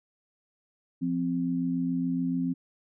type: tone pair together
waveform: sine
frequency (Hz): 173.69 / 260.7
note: F3 / C4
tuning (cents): -9 / -6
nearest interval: perfect fifth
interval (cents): 703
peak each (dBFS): -30 / -27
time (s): 1.01-2.54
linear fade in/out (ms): 20
effects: none